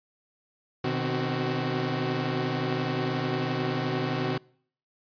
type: tone cluster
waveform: sawtooth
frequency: 125.4 / 153.5 / 262.2 / 373 Hz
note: B2 / D#3 / C4 / F#4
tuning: +27 / -23 / +4 / +14 cents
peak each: -28 dBFS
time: 0.84-4.38 s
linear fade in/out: 5 ms
effects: noise-tail reverb RT60 0.6 s tail -26 dB re dry + resampled to 11025 Hz